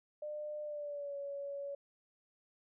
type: tone with pitch glide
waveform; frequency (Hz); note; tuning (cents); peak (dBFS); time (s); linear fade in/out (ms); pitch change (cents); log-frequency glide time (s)
sine; 600 to 563.1; D5 to C#5; +37 to +27; -39; 0.22-1.75; 5; -110; 0.63-1.16
effects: none